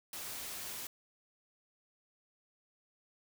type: noise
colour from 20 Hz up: white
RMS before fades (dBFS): -43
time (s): 0.13-0.87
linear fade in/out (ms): 2
effects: none